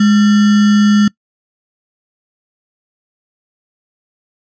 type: tone with sample-and-hold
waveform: sine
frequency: 207.7 Hz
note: G#3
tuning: in tune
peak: -6 dBFS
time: 0-1.08 s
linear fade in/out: 5 ms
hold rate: 1575 Hz
effects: noise-tail reverb RT60 0.1 s tail -24 dB re dry + resampled to 16000 Hz